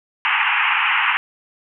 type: band-pass noise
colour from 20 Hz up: white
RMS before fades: -18 dBFS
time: 0.25-1.17 s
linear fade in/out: 0 ms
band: 820 to 2900 Hz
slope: 96 dB/octave
effects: none